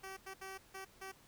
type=tone bursts at uneven times; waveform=10% pulse; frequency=383.9 Hz; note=G4; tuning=36 cents flat; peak=-37 dBFS; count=5; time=0.03-0.17 / 0.26-0.34 / 0.41-0.58 / 0.74-0.85 / 1.01-1.12 s; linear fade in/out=10 ms; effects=pink hiss -64 dBFS RMS until 1.27 s